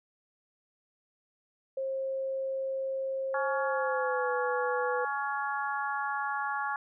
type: tone with pitch glide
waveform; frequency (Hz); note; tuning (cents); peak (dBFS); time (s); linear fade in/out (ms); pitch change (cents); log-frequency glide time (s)
sine; 534 to 495.4; C5 to B4; +35 to +5; -30; 1.77-5.05; 5; -130; 3.64-4.3
type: harmonic tone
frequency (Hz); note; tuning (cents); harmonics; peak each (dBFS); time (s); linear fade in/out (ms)
280.3; C#4; +19; 3 / 4 / 5 / 6; -34 / -35 / -36 / -37; 3.34-6.76; 2
effects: none